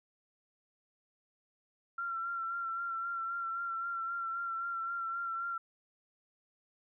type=tone with vibrato; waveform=sine; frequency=1365 Hz; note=F6; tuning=40 cents flat; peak=-34 dBFS; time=1.98-5.58 s; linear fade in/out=5 ms; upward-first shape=sine; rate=3.8 Hz; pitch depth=30 cents each way; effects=none